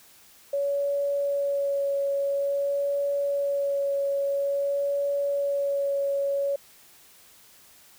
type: tone with vibrato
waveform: sine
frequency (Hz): 562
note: C#5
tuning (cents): +24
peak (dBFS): -23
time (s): 0.53-6.56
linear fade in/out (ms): 5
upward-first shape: sine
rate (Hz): 0.49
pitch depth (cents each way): 12
effects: white hiss -54 dBFS RMS until 7.98 s